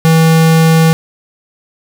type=tone; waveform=square; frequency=162 Hz; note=E3; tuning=30 cents flat; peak=-6 dBFS; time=0.05-0.93 s; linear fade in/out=0 ms; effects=none